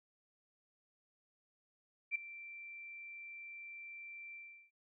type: tone with ADSR envelope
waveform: sine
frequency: 2349 Hz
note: D7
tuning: in tune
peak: -30 dBFS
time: 2.11-4.71 s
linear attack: 43 ms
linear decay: 6 ms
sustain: -17 dB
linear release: 370 ms
effects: none